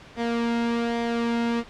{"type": "tone with flanger", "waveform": "sawtooth", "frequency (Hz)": 233.9, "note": "A#3", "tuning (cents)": 6, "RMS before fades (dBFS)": -25, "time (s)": [0.16, 1.64], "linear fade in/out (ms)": 50, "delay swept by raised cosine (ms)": [0.72, 1.72], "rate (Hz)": 1.2, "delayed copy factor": -0.5, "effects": ["pink hiss -46 dBFS RMS until 1.69 s", "low-pass 4000 Hz 12 dB/octave"]}